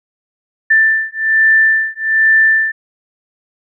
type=beating tone pair; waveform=sine; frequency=1772 / 1773.2 Hz; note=A6 / A6; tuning=+12 / +13 cents; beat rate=1.2 Hz; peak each=-12 dBFS; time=0.7-2.72 s; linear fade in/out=10 ms; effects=none